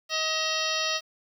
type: harmonic tone with a mistuned harmonic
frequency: 632 Hz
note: D#5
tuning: 27 cents sharp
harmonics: 1 / 2 / 3 / 4 / 5 / 6 / 7 / 8 / 9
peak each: -34 / -34 / -34 / -34 / -34 / -34 / -34 / -34 / -34 dBFS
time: 0.09-1.01 s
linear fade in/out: 50 ms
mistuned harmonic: 4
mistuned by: +110 cents
effects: 9-bit